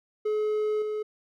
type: tone with level steps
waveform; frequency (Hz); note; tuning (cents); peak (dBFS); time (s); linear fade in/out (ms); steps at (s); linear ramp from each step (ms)
triangle; 426.3; G#4; +45; -22 / -26; 0.25-1.03; 10; 0.82; 2
effects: none